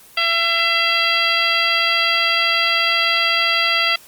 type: harmonic tone with a mistuned harmonic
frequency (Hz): 674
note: E5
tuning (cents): +38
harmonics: 1 / 2 / 3 / 4 / 5 / 6 / 7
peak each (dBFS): -28 / -22 / -21 / -20 / -21 / -29 / -23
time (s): 0.17-3.96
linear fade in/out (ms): 5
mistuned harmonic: 5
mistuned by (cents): -54
effects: white hiss -45 dBFS RMS until 4.07 s + Opus 24 kbps